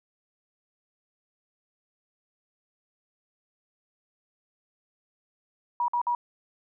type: tone bursts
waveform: sine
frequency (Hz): 962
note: B5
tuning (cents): -46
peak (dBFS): -23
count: 3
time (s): 5.8-6.15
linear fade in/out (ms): 2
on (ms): 82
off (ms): 52
effects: none